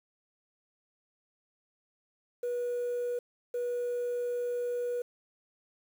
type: tone pair in turn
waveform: sine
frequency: 485.8 / 485.8 Hz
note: B4 / B4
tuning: -29 / -29 cents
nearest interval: unison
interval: 0 cents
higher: neither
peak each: -28 dBFS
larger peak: neither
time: 2.43-3.19 / 3.54-5.02 s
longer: second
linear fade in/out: 5 ms
effects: tanh soft clip ceiling -28 dBFS + 9-bit